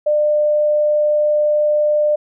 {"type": "tone", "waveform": "sine", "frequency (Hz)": 599, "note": "D5", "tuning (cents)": 34, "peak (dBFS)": -12, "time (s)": [0.06, 2.16], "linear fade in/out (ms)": 10, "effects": []}